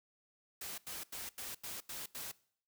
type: noise bursts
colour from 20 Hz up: white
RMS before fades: -44 dBFS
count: 7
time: 0.61-2.316 s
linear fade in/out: 5 ms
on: 170 ms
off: 86 ms
effects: noise-tail reverb RT60 0.6 s tail -22 dB re dry